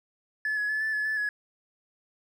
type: tone with pitch steps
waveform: triangle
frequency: 1724 / 1684 / 1725 / 1754 / 1711 / 1741 / 1686 Hz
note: A6 / G#6 / A6 / A6 / A6 / A6 / G#6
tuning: -36 / +24 / -35 / -6 / -49 / -19 / +26 cents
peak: -23 dBFS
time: 0.45-1.29 s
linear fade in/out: 2 ms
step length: 120 ms
effects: tanh soft clip ceiling -22 dBFS